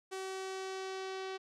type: tone with low-pass filter sweep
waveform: sawtooth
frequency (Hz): 380.6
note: F#4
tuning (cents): +49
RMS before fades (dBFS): -41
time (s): 0.11-1.38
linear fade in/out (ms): 20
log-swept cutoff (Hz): 9100 to 4300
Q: 1.2
effects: none